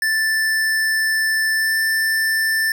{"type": "tone with pitch glide", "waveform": "square", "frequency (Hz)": [1763, 1774.2], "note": ["A6", "A6"], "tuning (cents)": [3, 14], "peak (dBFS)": -17, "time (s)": [0.02, 2.72], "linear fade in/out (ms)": 2, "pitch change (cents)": 11, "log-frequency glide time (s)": [1.55, 1.76], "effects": []}